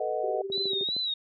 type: chord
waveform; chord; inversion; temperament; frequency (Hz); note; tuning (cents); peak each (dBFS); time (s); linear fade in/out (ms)
sine; B dominant seventh; third; equal; 440 / 493.9 / 622.3 / 740; A4 / B4 / D#5 / F#5; 0 / 0 / 0 / 0; -33 / -33 / -31 / -33; 0-0.42; 5
type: tone with tremolo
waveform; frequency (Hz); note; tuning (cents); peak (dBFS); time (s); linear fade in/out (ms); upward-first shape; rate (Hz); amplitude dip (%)
sine; 390.7; G4; -6; -29; 0.23-0.84; 10; sine; 19; 65
type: click train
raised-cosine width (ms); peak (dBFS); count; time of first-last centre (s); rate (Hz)
2; -27; 7; 0.5-0.965; 12.9
type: tone with vibrato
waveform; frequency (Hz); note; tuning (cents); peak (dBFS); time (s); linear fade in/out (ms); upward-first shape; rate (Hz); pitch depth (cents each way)
sine; 3850; B7; -45; -27; 0.52-1.14; 5; sine; 2.7; 85
effects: high-pass 150 Hz 12 dB/octave

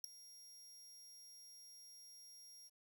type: tone with ADSR envelope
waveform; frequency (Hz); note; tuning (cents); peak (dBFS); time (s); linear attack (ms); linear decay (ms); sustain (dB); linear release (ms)
sawtooth; 5600; F8; +4; -33; 0.04-2.7; 3; 4; -21; 33
effects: 12-bit

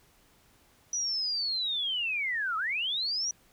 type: linear two-way sweep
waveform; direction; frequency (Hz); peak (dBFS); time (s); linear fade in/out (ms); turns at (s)
sine; down then up; 5920 to 1244.5 to 5920; -28; 0.93-3.31; 2; 2.57
effects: pink hiss -63 dBFS RMS until 3.52 s

